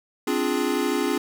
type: chord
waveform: square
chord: D half-diminished seventh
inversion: third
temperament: equal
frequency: 261.6 / 293.7 / 349.2 / 415.3 Hz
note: C4 / D4 / F4 / Ab4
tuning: 0 / 0 / 0 / 0 cents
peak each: -28 dBFS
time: 0.27-1.18 s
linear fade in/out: 5 ms
effects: none